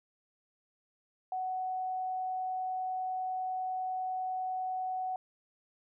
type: tone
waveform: sine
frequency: 745 Hz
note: F#5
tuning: 12 cents sharp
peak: -32 dBFS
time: 1.32-5.16 s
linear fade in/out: 2 ms
effects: none